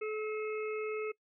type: harmonic tone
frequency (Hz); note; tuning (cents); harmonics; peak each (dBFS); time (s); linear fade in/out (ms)
430.7; A4; -37; 1 / 3 / 5 / 6; -34 / -45 / -46 / -47; 0.01-1.12; 10
effects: noise-tail reverb RT60 0.1 s tail -22 dB re dry